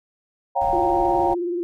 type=chord; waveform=sine; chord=G half-diminished seventh; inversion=second; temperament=equal with one note detuned; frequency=554.4 / 710.7 / 784 / 932.3 Hz; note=Db5 / F5 / G5 / Bb5; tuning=0 / +30 / 0 / 0 cents; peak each=-26 / -23 / -22 / -24 dBFS; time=0.55-1.35 s; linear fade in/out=20 ms
type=noise; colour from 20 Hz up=brown; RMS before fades=-35 dBFS; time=0.61-1.34 s; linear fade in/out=2 ms
type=tone with vibrato; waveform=sine; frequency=349.2 Hz; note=F4; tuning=in tune; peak=-22 dBFS; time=0.73-1.63 s; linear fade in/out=0 ms; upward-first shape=sine; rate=19 Hz; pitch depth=55 cents each way
effects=none